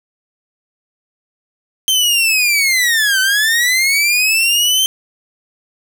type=linear two-way sweep; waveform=sawtooth; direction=down then up; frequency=3136 to 1510 to 3136 Hz; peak=-8 dBFS; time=1.88-4.86 s; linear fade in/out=0 ms; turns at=3.2 s; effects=none

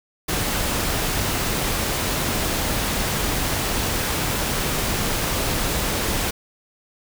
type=noise; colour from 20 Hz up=pink; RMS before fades=-23 dBFS; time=0.28-6.31 s; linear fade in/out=10 ms; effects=none

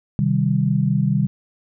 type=chord; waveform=sine; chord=C minor; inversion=none; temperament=equal; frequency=130.81 / 155.56 / 196 Hz; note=C3 / Eb3 / G3; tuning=0 / 0 / 0 cents; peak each=-20 dBFS; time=0.19-1.27 s; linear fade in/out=0 ms; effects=none

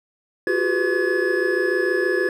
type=tone cluster; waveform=triangle; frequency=348.7 / 375 / 409.5 / 499.2 / 1704 Hz; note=F4 / F#4 / G#4 / B4 / G#6; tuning=-3 / +23 / -24 / +19 / +44 cents; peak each=-23 / -21 / -25 / -24 / -22 dBFS; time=0.47-2.29 s; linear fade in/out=2 ms; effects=none

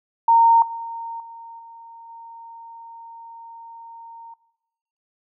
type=tone with level steps; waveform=sine; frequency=921 Hz; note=A#5; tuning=21 cents flat; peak=-11 / -29 / -37 / -40 / -38 dBFS; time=0.28-4.34 s; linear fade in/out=5 ms; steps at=0.62 / 1.2 / 1.59 / 2.09 s; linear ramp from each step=2 ms; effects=noise-tail reverb RT60 0.9 s tail -19 dB re dry

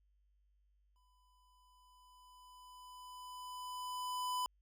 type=tone with exponential growth; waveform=square; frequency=1000 Hz; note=B5; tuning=21 cents sharp; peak=-35 dBFS; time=0.96-4.46 s; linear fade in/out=0 ms; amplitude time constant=760 ms; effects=added 50 Hz sine -70 dBFS peak until 4.61 s

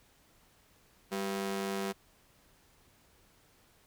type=ring-modulated tone; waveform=sawtooth; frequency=293.7 Hz; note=D4; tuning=in tune; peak=-26 dBFS; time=1.11-1.93 s; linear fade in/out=20 ms; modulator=95 Hz; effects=pink hiss -65 dBFS RMS until 3.86 s

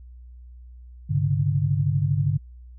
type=tone cluster; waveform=sine; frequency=101.3 / 133.5 / 146.1 Hz; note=G#2 / C3 / D3; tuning=-43 / +35 / -9 cents; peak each=-24 / -26 / -22 dBFS; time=1.09-2.38 s; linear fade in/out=20 ms; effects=added 61 Hz sine -41 dBFS peak until 2.78 s

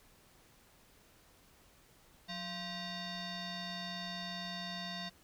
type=tone with frequency modulation; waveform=sine; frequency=1924 Hz; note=B6; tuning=46 cents flat; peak=-39 dBFS; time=2.28-5.1 s; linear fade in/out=20 ms; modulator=871 Hz; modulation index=3.3; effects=pink hiss -64 dBFS RMS until 5.23 s

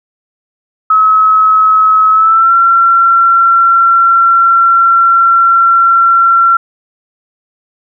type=tone with pitch glide; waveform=sine; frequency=1285 to 1361.4 Hz; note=E6 to F6; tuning=-45 to -45 cents; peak=-4 dBFS; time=0.9-6.57 s; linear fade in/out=5 ms; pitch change=+100 cents; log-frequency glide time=2.11-2.53 s; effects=none

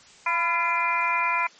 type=harmonic tone with a mistuned harmonic; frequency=343 Hz; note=F4; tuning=31 cents flat; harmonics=2 / 3 / 4 / 5 / 6 / 7; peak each=-36 / -24 / -30 / -36 / -30 / -26 dBFS; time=0.26-1.47 s; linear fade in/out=5 ms; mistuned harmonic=3; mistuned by=-47 cents; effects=white hiss -51 dBFS RMS until 1.59 s + MP3 32 kbps

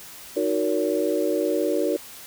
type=chord; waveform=sine; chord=D# minor seventh; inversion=none; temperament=equal with one note detuned; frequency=311.1 / 370 / 466.2 / 568 Hz; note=D#4 / F#4 / A#4 / C#5; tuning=0 / 0 / 0 / +42 cents; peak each=-26 dBFS; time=0.36-1.97 s; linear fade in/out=10 ms; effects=white hiss -42 dBFS RMS until 2.26 s

